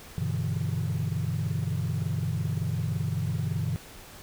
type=chord; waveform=sine; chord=E minor seventh; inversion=first; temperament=equal; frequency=98 / 123.47 / 146.83 / 164.81 Hz; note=G2 / B2 / D3 / E3; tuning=0 / 0 / 0 / 0 cents; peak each=-30 / -30 / -31 / -31 dBFS; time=0.18-3.76 s; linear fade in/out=0 ms; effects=tanh soft clip ceiling -21 dBFS + pink hiss -47 dBFS RMS until 4.22 s